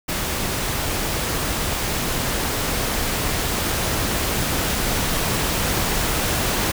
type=noise with level ramp; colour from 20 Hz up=pink; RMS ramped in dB=-24 to -21 dBFS; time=0.08-6.72 s; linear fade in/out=10 ms; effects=none